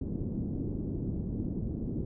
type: low-pass noise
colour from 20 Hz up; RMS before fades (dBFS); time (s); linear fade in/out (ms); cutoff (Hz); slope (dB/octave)
white; -34; 0.01-2.05; 5; 300; 24
effects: none